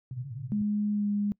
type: band-pass noise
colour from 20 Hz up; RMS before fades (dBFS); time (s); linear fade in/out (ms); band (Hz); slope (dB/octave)
pink; -38; 0.11-0.62; 2; 110 to 140; 96
type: tone with pitch glide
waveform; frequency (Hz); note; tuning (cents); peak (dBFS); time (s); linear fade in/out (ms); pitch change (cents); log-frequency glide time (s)
sine; 208.1 to 205; G#3 to G#3; +4 to -22; -25; 0.52-1.32; 0; -26; 0.92-1.07
effects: noise-tail reverb RT60 0.1 s tail -25 dB re dry